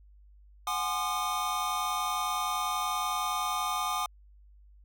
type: chord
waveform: square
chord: Ab dominant seventh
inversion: third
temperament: equal with one note detuned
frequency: 740 / 830.6 / 1046.5 / 1213.3 Hz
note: Gb5 / Ab5 / C6 / Eb6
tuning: 0 / 0 / 0 / -44 cents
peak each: -37 / -37 / -38 / -32 dBFS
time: 0.67-4.06 s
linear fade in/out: 2 ms
effects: added 50 Hz sine -53 dBFS peak until 4.84 s